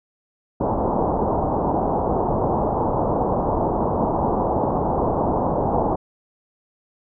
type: low-pass noise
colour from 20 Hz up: white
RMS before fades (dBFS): -21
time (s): 0.6-5.96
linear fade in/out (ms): 10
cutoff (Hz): 960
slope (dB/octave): 48
effects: none